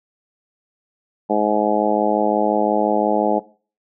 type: harmonic tone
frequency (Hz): 105.7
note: G#2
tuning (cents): +31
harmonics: 2 / 3 / 4 / 5 / 6 / 7 / 8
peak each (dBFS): -23 / -23 / -23 / -23 / -23 / -23 / -23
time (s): 1.29-3.4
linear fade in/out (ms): 20
effects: noise-tail reverb RT60 0.4 s tail -19 dB re dry